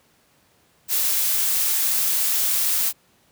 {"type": "noise", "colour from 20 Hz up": "blue", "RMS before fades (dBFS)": -21, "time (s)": [0.88, 2.93], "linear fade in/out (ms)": 50, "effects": ["pink hiss -60 dBFS RMS until 3.31 s", "high-pass 80 Hz 12 dB/octave"]}